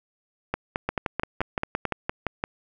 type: two click trains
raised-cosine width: 0.5 ms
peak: -10 / -10 dBFS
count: 10 / 7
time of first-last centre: 0.89-2.439 / 0.54-1.853 s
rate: 5.81 / 4.57 Hz
effects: none